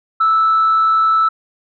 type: tone with frequency modulation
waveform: sine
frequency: 1315 Hz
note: E6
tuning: 5 cents flat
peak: -9 dBFS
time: 0.2-1.29 s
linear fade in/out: 10 ms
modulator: 111 Hz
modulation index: 0.21
effects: tanh soft clip ceiling -7 dBFS